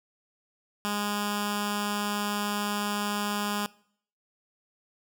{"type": "tone with notch filter", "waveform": "10% pulse", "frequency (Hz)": 206.1, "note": "G#3", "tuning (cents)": -13, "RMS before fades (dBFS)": -30, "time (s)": [0.85, 3.66], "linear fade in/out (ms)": 0, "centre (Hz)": 510, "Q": 0.84, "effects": ["noise-tail reverb RT60 0.6 s tail -22 dB re dry"]}